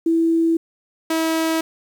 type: tone pair in turn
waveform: sine / sawtooth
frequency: 329.6 / 323.2 Hz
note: E4 / E4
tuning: 0 / -34 cents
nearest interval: unison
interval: 34 cents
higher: first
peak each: -14 dBFS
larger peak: neither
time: 0.06-0.57 / 1.1-1.61 s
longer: neither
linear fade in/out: 5 ms
effects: 8-bit

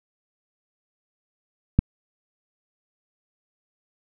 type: click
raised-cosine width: 5 ms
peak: -3 dBFS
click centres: 1.79 s
effects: none

